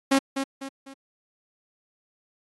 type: tone with echo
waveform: sawtooth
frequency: 271.5 Hz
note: C#4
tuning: 36 cents flat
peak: -13 dBFS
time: 0.11-0.19 s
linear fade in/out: 10 ms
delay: 250 ms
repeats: 3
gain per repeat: -8 dB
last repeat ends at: 0.94 s
effects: AAC 32 kbps